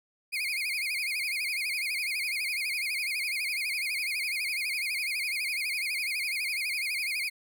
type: tone with vibrato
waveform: 35% pulse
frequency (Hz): 2301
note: D7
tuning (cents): -36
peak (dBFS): -27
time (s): 0.32-7.3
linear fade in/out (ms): 20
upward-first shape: sine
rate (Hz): 12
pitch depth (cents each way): 160
effects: none